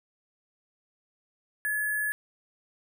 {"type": "tone with sample-and-hold", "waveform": "sine", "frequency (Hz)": 1705, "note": "G#6", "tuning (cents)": 45, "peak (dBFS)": -26, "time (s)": [1.65, 2.12], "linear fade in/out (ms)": 0, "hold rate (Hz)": 11025, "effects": []}